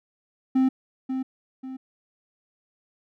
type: tone with echo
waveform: triangle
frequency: 261.6 Hz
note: C4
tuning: in tune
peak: -15 dBFS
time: 0.55-0.69 s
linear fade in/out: 10 ms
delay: 540 ms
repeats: 2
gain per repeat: -8 dB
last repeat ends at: 1.77 s
effects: none